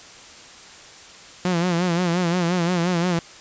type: tone with vibrato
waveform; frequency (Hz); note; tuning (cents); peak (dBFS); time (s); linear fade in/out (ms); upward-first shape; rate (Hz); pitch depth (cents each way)
sawtooth; 175; F3; +4; -15; 1.45-3.19; 2; sine; 5.7; 85
effects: white hiss -43 dBFS RMS until 3.4 s + resampled to 16000 Hz